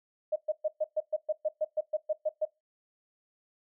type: tone bursts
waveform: sine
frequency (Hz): 617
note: D#5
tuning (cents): -15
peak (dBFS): -25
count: 14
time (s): 0.32-2.454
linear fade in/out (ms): 10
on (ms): 41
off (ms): 120
effects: noise-tail reverb RT60 0.2 s tail -19 dB re dry